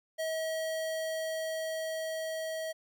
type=tone with level ramp; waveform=square; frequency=640 Hz; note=D#5; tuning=49 cents sharp; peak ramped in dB=-32 to -35 dBFS; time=0.18-2.73 s; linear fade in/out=20 ms; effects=12-bit